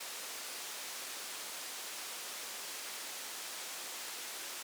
white band-pass noise, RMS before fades -44 dBFS, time 0-4.63 s, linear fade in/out 10 ms, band 350 to 9100 Hz, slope 12 dB/octave, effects none

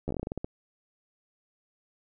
slowing click train, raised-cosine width 2 ms, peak -19 dBFS, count 12, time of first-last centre 0.08-0.445 s, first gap 12 ms, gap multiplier 1.19, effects none

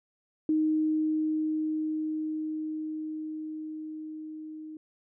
sine tone with level ramp, 311.1 Hz, D#4, in tune, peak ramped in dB -22 to -39 dBFS, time 0.49-4.77 s, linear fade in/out 2 ms, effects none

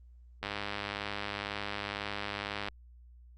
click train, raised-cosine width 0.3 ms, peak -19 dBFS, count 231, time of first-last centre 0.43-2.685 s, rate 102 Hz, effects added 60 Hz sine -52 dBFS peak until 3.37 s + Opus 32 kbps

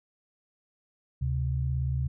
sine tone pair together, 73.42 / 130.82 Hz, D2 / C3, 0 / 0 cents, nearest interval minor seventh, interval 1000 cents, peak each -29 / -28 dBFS, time 1.21-2.08 s, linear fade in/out 10 ms, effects none

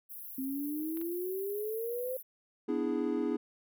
pink high-pass noise, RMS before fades -45 dBFS, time 0.09-2.23 s, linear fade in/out 20 ms, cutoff 11000 Hz, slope 96 dB/octave
sine exponential sweep, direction up, 260 to 523.3 Hz, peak -33 dBFS, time 0.38-2.17 s, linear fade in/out 5 ms
clicks, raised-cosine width 0.3 ms, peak -35 dBFS, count 2, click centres 0.972 / 1.014 s
triangle chord, E dominant seventh, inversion second, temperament equal, 246.9 / 293.7 / 329.6 / 415.3 Hz, B3 / D4 / E4 / G#4, 0 / 0 / 0 / 0 cents, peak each -33 dBFS, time 2.68-3.37 s, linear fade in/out 10 ms
effects none

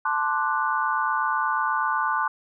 sine chord, D dominant seventh, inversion second, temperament equal, 880 / 1046.5 / 1174.7 / 1480 Hz, A5 / C6 / D6 / F#6, 0 / 0 / 0 / 0 cents, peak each -27 dBFS, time 0.05-2.28 s, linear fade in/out 5 ms, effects none

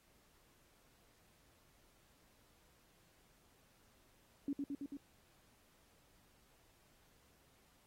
sine tone with echo, 281.8 Hz, C#4, 29 cents sharp, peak -35 dBFS, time 4.48-4.53 s, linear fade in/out 2 ms, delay 110 ms, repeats 4, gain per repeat -2 dB, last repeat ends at 4.97 s, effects pink hiss -71 dBFS RMS until 7.86 s + AAC 48 kbps

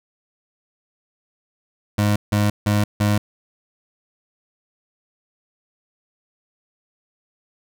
25% pulse tone bursts, 103.83 Hz, G#2, in tune, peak -12 dBFS, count 4, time 1.98-3.18 s, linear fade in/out 5 ms, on 180 ms, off 160 ms, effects none

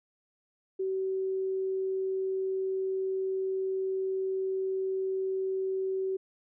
sine tone, 380.9 Hz, G4, 50 cents flat, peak -28 dBFS, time 0.79-6.17 s, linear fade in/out 10 ms, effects none

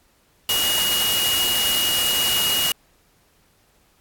sine tone in noise, 2883 Hz, F#7, 46 cents flat, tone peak -20 dBFS, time 0.49-2.72 s, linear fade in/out 2 ms, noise white, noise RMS -23 dBFS, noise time 0.49-2.72 s, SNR 0 dB, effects pink hiss -60 dBFS RMS until 4 s + AAC 64 kbps

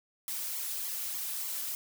blue noise with flanger, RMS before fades -36 dBFS, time 0.28-1.75 s, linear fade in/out 0 ms, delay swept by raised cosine 0.91 to 3.51 ms, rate 3.4 Hz, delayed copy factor +1, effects none

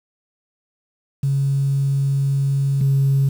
sine tone pair in turn, 138.1 / 137.15 Hz, C#3 / C#3, -6 / -18 cents, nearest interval unison, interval 12 cents, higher first, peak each -15 / -12 dBFS, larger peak second, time 1.23-2.81 / 2.81-3.29 s, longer first, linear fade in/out 5 ms, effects tanh soft clip ceiling -10 dBFS + 7-bit

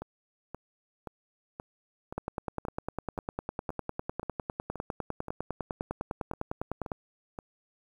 two click trains, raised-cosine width 1 ms, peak -18 / -24 dBFS, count 48 / 15, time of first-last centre 2.18-6.918 / 0.02-7.388 s, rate 9.92 / 1.9 Hz, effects 9-bit

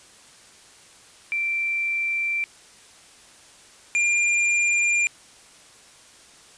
sine / square tone pair in turn, 2349 / 2397 Hz, D7 / D7, 0 / +35 cents, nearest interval unison, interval 35 cents, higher second, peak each -22 / -19 dBFS, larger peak second, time 1.32-2.44 / 3.95-5.07 s, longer neither, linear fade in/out 0 ms, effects white hiss -50 dBFS RMS until 6.57 s + resampled to 22050 Hz

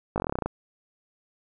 slowing click train, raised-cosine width 1 ms, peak -13 dBFS, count 12, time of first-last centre 0.16-0.46 s, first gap 19 ms, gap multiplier 1.07, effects none

